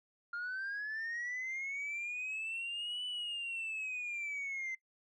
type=linear two-way sweep; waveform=sine; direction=up then down; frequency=1396.9 to 2989 to 2059 Hz; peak=-35 dBFS; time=0.33-4.75 s; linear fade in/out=5 ms; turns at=3.05 s; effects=noise-tail reverb RT60 0.1 s tail -23 dB re dry + tanh soft clip ceiling -35 dBFS